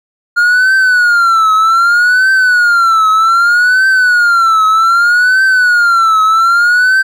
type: tone with vibrato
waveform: triangle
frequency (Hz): 1411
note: F6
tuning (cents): +17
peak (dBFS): -4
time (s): 0.36-7.03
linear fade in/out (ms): 20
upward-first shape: triangle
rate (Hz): 0.64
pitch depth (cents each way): 170
effects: none